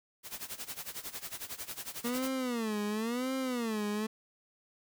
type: noise with tremolo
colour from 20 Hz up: white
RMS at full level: -39 dBFS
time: 0.23-2.31 s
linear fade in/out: 50 ms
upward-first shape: sine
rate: 11 Hz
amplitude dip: 85%
type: tone with vibrato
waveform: 30% pulse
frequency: 234 Hz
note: A#3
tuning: 7 cents sharp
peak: -29 dBFS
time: 2.04-4.07 s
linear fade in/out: 10 ms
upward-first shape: sine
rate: 0.95 Hz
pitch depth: 210 cents each way
effects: none